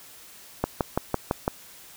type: click train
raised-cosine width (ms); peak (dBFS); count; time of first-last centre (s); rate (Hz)
1; -8; 6; 0.64-1.479; 5.96
effects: white hiss -48 dBFS RMS until 1.96 s